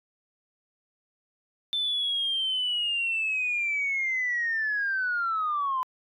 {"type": "linear sweep", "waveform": "sine", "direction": "down", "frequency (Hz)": [3552, 1012], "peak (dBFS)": -24, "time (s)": [1.73, 5.83], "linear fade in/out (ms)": 0, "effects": ["tanh soft clip ceiling -20 dBFS"]}